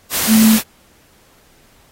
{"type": "tone in noise", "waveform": "sine", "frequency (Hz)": 220, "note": "A3", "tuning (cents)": 0, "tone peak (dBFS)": -7, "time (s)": [0.27, 0.59], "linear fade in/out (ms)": 50, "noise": "white", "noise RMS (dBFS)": -18, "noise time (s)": [0.1, 0.63], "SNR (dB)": 8, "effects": ["pink hiss -52 dBFS RMS until 1.91 s", "AAC 48 kbps"]}